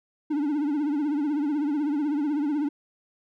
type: tone with vibrato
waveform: triangle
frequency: 293.7 Hz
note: D4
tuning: in tune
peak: -21 dBFS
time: 0.3-2.69 s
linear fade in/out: 10 ms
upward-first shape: triangle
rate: 16 Hz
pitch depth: 120 cents each way
effects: none